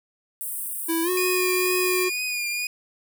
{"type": "high-pass noise", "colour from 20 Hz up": "pink", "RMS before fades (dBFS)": -31, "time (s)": [0.41, 2.04], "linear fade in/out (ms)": 0, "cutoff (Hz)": 8400, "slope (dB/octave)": 96}
{"type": "tone with pitch glide", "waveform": "square", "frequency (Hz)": [329.6, 365.7], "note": ["E4", "F#4"], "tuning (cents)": [0, -20], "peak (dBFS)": -23, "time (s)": [0.88, 2.1], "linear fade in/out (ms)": 20, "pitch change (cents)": 180, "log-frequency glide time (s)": [1.03, 1.1]}
{"type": "tone with vibrato", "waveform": "sawtooth", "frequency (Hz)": 2446, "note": "D#7", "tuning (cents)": -30, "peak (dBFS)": -22, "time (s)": [1.17, 2.67], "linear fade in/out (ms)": 2, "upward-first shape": "triangle", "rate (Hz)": 2.1, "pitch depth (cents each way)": 43}
{"effects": []}